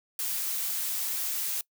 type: noise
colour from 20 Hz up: blue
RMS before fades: -31 dBFS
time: 0.19-1.61 s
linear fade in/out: 2 ms
effects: noise-tail reverb RT60 0.1 s tail -23 dB re dry